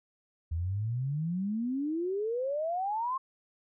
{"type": "exponential sweep", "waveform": "sine", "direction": "up", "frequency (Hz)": [78.6, 1082], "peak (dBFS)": -29, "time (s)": [0.51, 3.18], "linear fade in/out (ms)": 10, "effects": []}